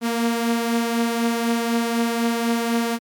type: beating tone pair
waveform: sawtooth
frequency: 232 / 236 Hz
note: A#3 / A#3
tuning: -8 / +22 cents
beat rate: 4 Hz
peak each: -16 / -23 dBFS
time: 0.01-2.99 s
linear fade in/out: 50 ms
effects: MP3 96 kbps